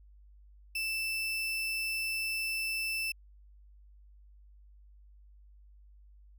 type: tone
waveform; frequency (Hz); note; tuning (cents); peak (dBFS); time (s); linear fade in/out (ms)
35% pulse; 2649; E7; +8; -30; 0.75-3.12; 5
effects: added 50 Hz sine -54 dBFS peak until 6.38 s